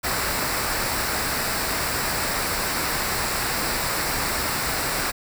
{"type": "noise with comb filter", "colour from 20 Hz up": "pink", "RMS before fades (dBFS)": -25, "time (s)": [0.03, 5.12], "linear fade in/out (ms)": 20, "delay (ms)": 0.31, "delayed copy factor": -0.55, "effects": []}